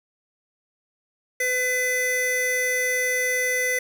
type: tone pair together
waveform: square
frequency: 502.5 / 2010 Hz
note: B4 / B6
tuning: +30 / +30 cents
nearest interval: 2 octaves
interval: 2400 cents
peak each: -28 / -23 dBFS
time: 1.4-3.79 s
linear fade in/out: 5 ms
effects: 8-bit